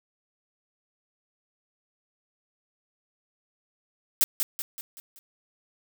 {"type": "noise with echo", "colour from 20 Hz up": "blue", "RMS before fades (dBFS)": -20, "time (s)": [4.21, 4.24], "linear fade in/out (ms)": 0, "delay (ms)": 190, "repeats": 5, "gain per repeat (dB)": -6, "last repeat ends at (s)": 5.19, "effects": []}